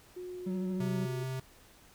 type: tone with pitch glide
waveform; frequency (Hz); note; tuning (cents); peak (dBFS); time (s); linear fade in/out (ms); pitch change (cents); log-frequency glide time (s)
sine; 361.7 to 367; F#4 to F#4; -39 to -14; -39; 0.16-1.24; 10; +25; 0.46-1.05
type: tone with vibrato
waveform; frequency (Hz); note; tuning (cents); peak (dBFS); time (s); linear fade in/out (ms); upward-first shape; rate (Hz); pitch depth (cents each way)
triangle; 187.2; F#3; +20; -30; 0.46-1.06; 10; sine; 13; 30
type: tone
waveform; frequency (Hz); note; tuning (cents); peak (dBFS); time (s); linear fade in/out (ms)
square; 130.81; C3; 0; -35; 0.8-1.4; 5
effects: pink hiss -59 dBFS RMS until 1.94 s